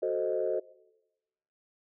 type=chord; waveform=sine; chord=F# diminished seventh; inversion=none; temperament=equal; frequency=370 / 440 / 523.3 / 622.3 Hz; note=F#4 / A4 / C5 / Eb5; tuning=0 / 0 / 0 / 0 cents; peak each=-32 dBFS; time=0.02-0.6 s; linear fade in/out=10 ms; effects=noise-tail reverb RT60 1.0 s tail -21 dB re dry + tanh soft clip ceiling -18 dBFS